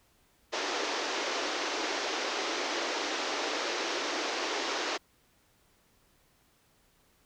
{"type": "band-pass noise", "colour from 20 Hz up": "pink", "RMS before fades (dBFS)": -33, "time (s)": [0.52, 4.98], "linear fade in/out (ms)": 20, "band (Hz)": [300, 6300], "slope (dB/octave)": 48, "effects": ["pink hiss -67 dBFS RMS until 7.25 s"]}